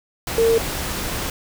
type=tone in noise; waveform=sine; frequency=456.3 Hz; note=A#4; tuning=37 cents flat; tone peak=-13 dBFS; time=0.38-0.58 s; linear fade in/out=2 ms; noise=pink; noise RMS=-26 dBFS; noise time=0.27-1.3 s; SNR=+10 dB; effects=none